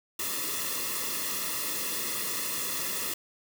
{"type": "noise with comb filter", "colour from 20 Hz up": "white", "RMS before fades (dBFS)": -32, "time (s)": [0.19, 3.14], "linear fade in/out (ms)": 5, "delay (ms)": 1.3, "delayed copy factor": -0.9, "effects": []}